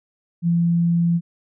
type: tone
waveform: sine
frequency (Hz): 170.2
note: F3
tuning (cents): -44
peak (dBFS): -15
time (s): 0.42-1.21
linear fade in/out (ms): 50
effects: none